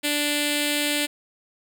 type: tone with notch filter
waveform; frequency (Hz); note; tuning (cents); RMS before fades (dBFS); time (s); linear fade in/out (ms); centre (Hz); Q
5% pulse; 293.7; D4; 0; -24; 0.03-1.07; 20; 1100; 0.56
effects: none